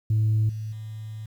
sine tone with level steps, 108.7 Hz, A2, 21 cents flat, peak -17 / -29 / -33 dBFS, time 0.1-1.26 s, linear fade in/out 5 ms, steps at 0.49 / 0.72 s, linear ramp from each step 5 ms, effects tanh soft clip ceiling -16 dBFS + 9-bit

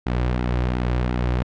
sawtooth tone with flanger, 61.4 Hz, B1, 9 cents flat, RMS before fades -22 dBFS, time 0.06-1.43 s, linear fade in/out 5 ms, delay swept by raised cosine 1.7 to 4.7 ms, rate 2.8 Hz, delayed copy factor -0.5, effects low-pass 3000 Hz 12 dB/octave

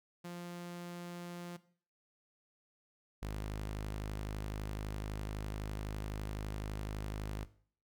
sawtooth tone pair in turn, 174.61 / 51.91 Hz, F3 / G#1, 0 / 0 cents, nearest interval octave + major sixth, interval 2100 cents, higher first, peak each -39 / -34 dBFS, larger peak second, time 0.24-1.57 / 3.22-7.45 s, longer second, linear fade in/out 10 ms, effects noise-tail reverb RT60 0.5 s tail -17 dB re dry

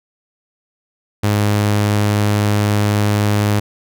sawtooth tone, 103.83 Hz, G#2, in tune, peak -9 dBFS, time 1.23-3.6 s, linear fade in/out 10 ms, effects none

